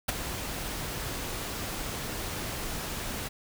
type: noise with ADSR envelope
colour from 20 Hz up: pink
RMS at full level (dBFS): -24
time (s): 0.08-3.29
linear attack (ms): 11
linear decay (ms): 16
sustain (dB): -11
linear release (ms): 17
effects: none